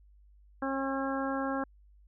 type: harmonic tone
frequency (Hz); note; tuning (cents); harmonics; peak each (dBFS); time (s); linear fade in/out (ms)
270.4; C#4; -43; 1 / 2 / 3 / 4 / 5 / 6; -33 / -36 / -38 / -39 / -40 / -41; 0.62-1.64; 5
effects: added 50 Hz sine -56 dBFS peak until 2.07 s